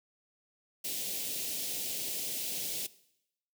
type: band-stop noise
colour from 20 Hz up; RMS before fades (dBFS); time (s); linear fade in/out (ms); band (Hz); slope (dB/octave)
white; -36; 0.84-2.87; 10; 620 to 2500; 24
effects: noise-tail reverb RT60 0.8 s tail -19 dB re dry + high-pass 150 Hz 12 dB/octave

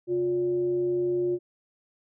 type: tone with frequency modulation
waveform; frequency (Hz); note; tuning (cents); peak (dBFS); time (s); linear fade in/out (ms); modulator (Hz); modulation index
sine; 355.6; F4; +31; -23; 0.07-1.39; 50; 220; 0.28
effects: none

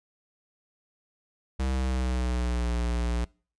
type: tone with pitch glide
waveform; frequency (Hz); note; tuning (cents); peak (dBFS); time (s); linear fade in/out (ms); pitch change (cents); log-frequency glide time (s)
square; 65.41 to 59.29; C2 to A#1; 0 to +30; -26; 1.59-3.25; 10; -170; 1.71-2.68
effects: noise-tail reverb RT60 0.4 s tail -25 dB re dry + resampled to 22050 Hz

